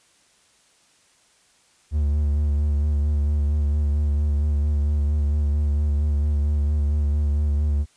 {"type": "tone with vibrato", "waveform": "triangle", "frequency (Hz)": 73.42, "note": "D2", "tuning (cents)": 0, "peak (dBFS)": -16, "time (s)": [1.91, 7.86], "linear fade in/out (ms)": 50, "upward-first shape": "sine", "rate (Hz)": 4.4, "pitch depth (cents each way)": 35, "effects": ["white hiss -59 dBFS RMS until 7.96 s", "resampled to 22050 Hz"]}